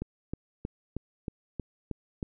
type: click train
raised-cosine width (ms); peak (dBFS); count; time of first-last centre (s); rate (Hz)
3; -20; 8; 0.02-2.228; 3.17
effects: none